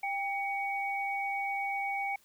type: tone pair together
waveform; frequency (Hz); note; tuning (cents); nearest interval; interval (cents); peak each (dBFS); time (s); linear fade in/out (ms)
sine; 794 / 2246; G5 / C#7; +22 / +22; octave + tritone; 1800; -33 / -34; 0.03-2.16; 5
effects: white hiss -65 dBFS RMS until 2.24 s